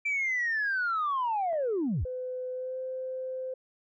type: linear sweep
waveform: sine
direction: down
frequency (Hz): 2349 to 51.91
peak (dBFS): -25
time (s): 0.05-2.05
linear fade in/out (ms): 10
type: tone with exponential decay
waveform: sine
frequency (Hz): 698.5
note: F5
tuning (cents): 0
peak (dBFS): -34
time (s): 1.53-1.7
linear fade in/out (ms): 0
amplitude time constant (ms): 35
type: tone with pitch glide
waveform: sine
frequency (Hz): 507 to 517.1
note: B4 to C5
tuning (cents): +45 to -20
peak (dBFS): -32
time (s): 2.05-3.54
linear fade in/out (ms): 5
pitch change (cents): +35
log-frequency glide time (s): 2.52-2.78
effects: tanh soft clip ceiling -23 dBFS